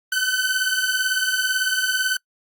sawtooth beating tone pair, 1508 / 1526 Hz, F#6 / G6, +32 / -47 cents, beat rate 18 Hz, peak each -19 dBFS, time 0.12-2.17 s, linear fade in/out 5 ms, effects noise-tail reverb RT60 0.1 s tail -26 dB re dry + Opus 48 kbps

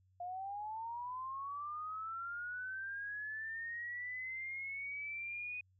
sine linear sweep, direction up, 698.5 to 2490 Hz, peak -40 dBFS, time 0.2-5.61 s, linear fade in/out 5 ms, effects added 93 Hz sine -68 dBFS peak until 5.79 s

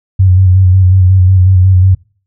sine tone with vibrato, 93 Hz, F#2, 9 cents sharp, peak -3 dBFS, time 0.19-1.95 s, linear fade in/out 10 ms, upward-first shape square, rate 5.5 Hz, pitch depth 35 cents each way, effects noise-tail reverb RT60 0.4 s tail -23 dB re dry

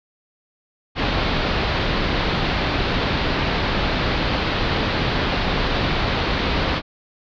pink low-pass noise, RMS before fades -21 dBFS, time 0.95-6.82 s, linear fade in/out 50 ms, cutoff 4500 Hz, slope 48 dB/octave, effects none

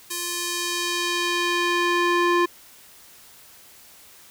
square tone with band-pass filter sweep, 349.2 Hz, F4, in tune, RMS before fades -23 dBFS, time 0.1-2.46 s, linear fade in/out 10 ms, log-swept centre 10000 to 1100 Hz, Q 0.71, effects white hiss -49 dBFS RMS until 4.3 s

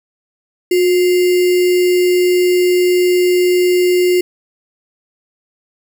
sine tone with sample-and-hold, 360.8 Hz, F#4, 44 cents flat, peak -9 dBFS, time 0.71-4.21 s, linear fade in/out 5 ms, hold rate 2450 Hz, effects none

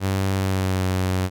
sawtooth tone with pitch glide, 96.4 to 93.01 Hz, G2 to F#2, -28 to +10 cents, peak -16 dBFS, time 0-1.3 s, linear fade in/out 50 ms, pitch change -62 cents, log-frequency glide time 0.35-0.86 s, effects none

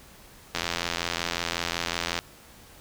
click train, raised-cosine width 0.2 ms, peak -9 dBFS, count 141, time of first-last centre 0.55-2.189 s, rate 85.4 Hz, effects pink hiss -51 dBFS RMS until 2.8 s

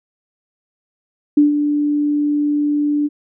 sine tone with ADSR envelope, 293.7 Hz, D4, in tune, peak -6 dBFS, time 1.37-3.09 s, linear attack 6 ms, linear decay 140 ms, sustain -8 dB, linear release 32 ms, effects none

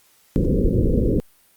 pink low-pass noise, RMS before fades -18 dBFS, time 0.36-1.2 s, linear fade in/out 0 ms, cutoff 530 Hz, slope 96 dB/octave, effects white hiss -57 dBFS RMS until 1.56 s + Opus 48 kbps

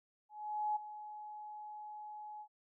sine tone with ADSR envelope, 845 Hz, G#5, 30 cents sharp, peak -31 dBFS, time 0.29-2.48 s, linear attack 470 ms, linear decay 11 ms, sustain -14 dB, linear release 72 ms, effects none

